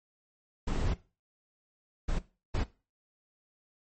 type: noise bursts at uneven times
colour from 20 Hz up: brown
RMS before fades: -29 dBFS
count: 3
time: 0.67-0.94 / 2.08-2.19 / 2.54-2.64 s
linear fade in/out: 10 ms
effects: noise-tail reverb RT60 0.3 s tail -17 dB re dry + MP3 32 kbps